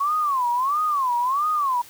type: tone with vibrato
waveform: sine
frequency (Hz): 1090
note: C#6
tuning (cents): -29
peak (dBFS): -19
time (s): 0-1.82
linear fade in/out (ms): 10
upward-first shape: sine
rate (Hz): 1.5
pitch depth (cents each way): 230
effects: white hiss -46 dBFS RMS until 1.89 s